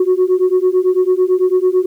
sine beating tone pair, 363.8 / 372.8 Hz, F#4 / F#4, -29 / +13 cents, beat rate 9 Hz, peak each -12 dBFS, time 0-1.86 s, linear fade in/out 5 ms, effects tanh soft clip ceiling -6 dBFS + 8-bit

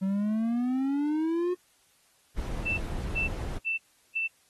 triangle exponential sweep, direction up, 188.6 to 364.7 Hz, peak -23 dBFS, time 0.01-1.55 s, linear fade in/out 20 ms
brown noise, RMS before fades -33 dBFS, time 2.36-3.59 s, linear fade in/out 20 ms
sine tone bursts, 2666 Hz, E7, 19 cents sharp, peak -26 dBFS, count 4, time 2.65-4.28 s, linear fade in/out 20 ms, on 130 ms, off 370 ms
effects white hiss -65 dBFS RMS until 4.49 s + AAC 32 kbps

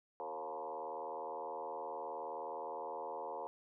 sine tone with frequency modulation, 705 Hz, F5, 16 cents sharp, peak -40 dBFS, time 0.2-3.47 s, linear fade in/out 0 ms, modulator 79.3 Hz, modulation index 3.7, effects none

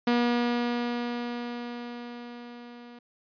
sawtooth tone with level ramp, 240.2 Hz, B3, 48 cents flat, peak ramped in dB -17 to -41 dBFS, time 0.07-2.99 s, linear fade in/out 5 ms, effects resampled to 11025 Hz

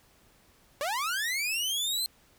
sawtooth linear sweep, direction up, 540 to 4186 Hz, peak -25 dBFS, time 0.81-2.06 s, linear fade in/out 0 ms, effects pink hiss -62 dBFS RMS until 2.38 s

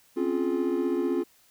triangle chord, Db major seventh, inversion third, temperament equal with one note detuned, 261.6 / 277.2 / 349.2 / 421.8 Hz, C4 / Db4 / F4 / Ab4, 0 / 0 / 0 / +27 cents, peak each -29 / -29 / -25 / -30 dBFS, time 0.16-1.24 s, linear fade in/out 20 ms, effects white hiss -61 dBFS RMS until 1.5 s

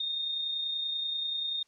sine tone with amplitude modulation, 3673 Hz, A#7, 26 cents flat, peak -28 dBFS, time 0-1.63 s, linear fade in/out 5 ms, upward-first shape sine, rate 30.4 Hz, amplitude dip 35%, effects white hiss -69 dBFS RMS until 1.67 s + low-pass 6000 Hz 12 dB/octave

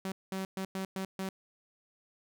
sawtooth tone bursts at uneven times, 190.8 Hz, G3, 47 cents flat, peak -30 dBFS, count 6, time 0.05-0.12 / 0.32-0.45 / 0.57-0.65 / 0.75-0.85 / 0.96-1.05 / 1.19-1.29 s, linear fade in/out 2 ms, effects none

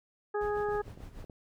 harmonic tone, 415.3 Hz, G#4, in tune, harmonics 1 / 2 / 3 / 4, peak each -30 / -36 / -40 / -42 dBFS, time 0.34-0.82 s, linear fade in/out 10 ms
brown noise with tremolo, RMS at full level -44 dBFS, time 0.41-1.25 s, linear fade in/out 0 ms, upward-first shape sine, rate 6.7 Hz, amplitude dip 65%
clicks, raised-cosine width 2 ms, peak -35 dBFS, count 9, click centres 0.57 / 0.688 / 0.752 / 0.88 / 0.975 / 1.005 / 1.189 / 1.242 / 1.298 s
effects none

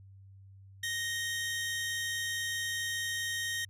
sawtooth tone pair together, 1864.7 / 3136 Hz, A#6 / G7, 0 / 0 cents, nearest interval major sixth, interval 900 cents, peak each -30 / -36 dBFS, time 0.83-3.65 s, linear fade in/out 5 ms, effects added 97 Hz sine -51 dBFS peak until 3.69 s + resampled to 32000 Hz

